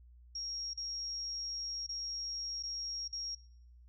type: tone with dropouts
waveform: sine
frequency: 5588 Hz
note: F8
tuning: in tune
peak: -37 dBFS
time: 0.35-3.35 s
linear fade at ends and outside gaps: 5 ms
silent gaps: 0.735-0.774 / 1.866-1.89 / 2.627-2.634 / 3.079-3.127 s
effects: noise-tail reverb RT60 0.8 s tail -24 dB re dry + added 60 Hz sine -55 dBFS peak until 3.88 s